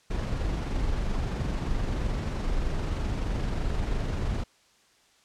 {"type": "noise with amplitude modulation", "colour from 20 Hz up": "brown", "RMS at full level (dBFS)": -27, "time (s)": [0.1, 4.44], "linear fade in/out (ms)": 10, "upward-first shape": "sine", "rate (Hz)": 23.1, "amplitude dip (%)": 30, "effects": ["white hiss -62 dBFS RMS until 5.24 s", "low-pass 7000 Hz 12 dB/octave"]}